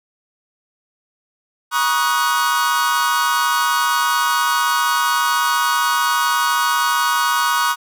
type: chord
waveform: 45% pulse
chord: D# minor seventh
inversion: second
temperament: equal with one note detuned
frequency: 956.9 / 1108.7 / 1244.5 / 1480 Hz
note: A#5 / C#6 / D#6 / F#6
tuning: +45 / 0 / 0 / 0 cents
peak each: -21 dBFS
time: 1.71-7.76 s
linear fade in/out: 50 ms
effects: none